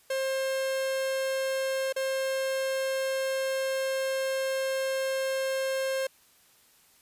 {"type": "tone with dropouts", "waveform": "45% pulse", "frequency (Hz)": 532, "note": "C5", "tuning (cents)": 29, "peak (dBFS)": -27, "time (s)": [0.1, 6.07], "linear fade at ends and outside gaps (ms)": 5, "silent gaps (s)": [1.926, 1.962], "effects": ["white hiss -61 dBFS RMS until 7.01 s", "resampled to 32000 Hz"]}